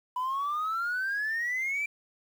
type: exponential sweep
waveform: sine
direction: up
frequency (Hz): 987.8 to 2359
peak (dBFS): -26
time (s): 0.16-1.86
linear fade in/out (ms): 5
effects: tanh soft clip ceiling -26 dBFS + 9-bit